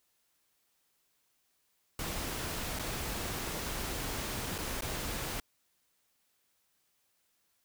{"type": "noise with dropouts", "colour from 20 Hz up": "pink", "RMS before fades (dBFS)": -37, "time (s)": [1.99, 5.4], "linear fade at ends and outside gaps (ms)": 2, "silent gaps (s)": [[2.789, 2.794], [4.581, 4.585], [4.809, 4.821]], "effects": ["white hiss -75 dBFS RMS until 7.64 s"]}